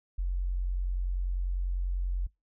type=tone; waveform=sine; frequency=45.13 Hz; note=F#1; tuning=42 cents flat; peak=-27 dBFS; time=0.18-2.27 s; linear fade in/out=10 ms; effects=noise-tail reverb RT60 0.2 s tail -24 dB re dry